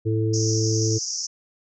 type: harmonic tone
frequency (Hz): 110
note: A2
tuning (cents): 0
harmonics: 1 / 3 / 4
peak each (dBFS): -21 / -26 / -27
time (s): 0.05-0.99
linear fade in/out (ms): 20
type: band-pass noise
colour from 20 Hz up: white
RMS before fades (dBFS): -29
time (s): 0.33-1.27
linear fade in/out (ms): 10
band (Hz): 5100 to 6500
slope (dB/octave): 96
effects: none